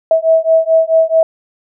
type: beating tone pair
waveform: sine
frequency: 646 / 650.6 Hz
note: E5 / E5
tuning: -35 / -23 cents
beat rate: 4.6 Hz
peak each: -11 dBFS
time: 0.11-1.23 s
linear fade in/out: 2 ms
effects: none